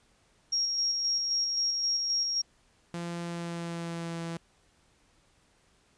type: tone with tremolo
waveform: sine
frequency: 5588 Hz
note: F8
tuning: in tune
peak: -25 dBFS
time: 0.52-2.42 s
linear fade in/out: 10 ms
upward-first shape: square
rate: 3.8 Hz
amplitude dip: 30%
type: tone with pitch glide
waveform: sawtooth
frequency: 171.4 to 167.1 Hz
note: F3 to E3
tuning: -32 to +24 cents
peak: -30 dBFS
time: 2.94-4.37 s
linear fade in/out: 0 ms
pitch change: -44 cents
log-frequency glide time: 3.23-4.22 s
effects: pink hiss -66 dBFS RMS until 5.97 s + resampled to 22050 Hz